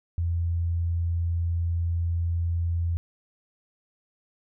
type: tone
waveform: sine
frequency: 84.9 Hz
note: F2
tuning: 48 cents flat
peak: -23 dBFS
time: 0.18-2.97 s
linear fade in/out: 0 ms
effects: none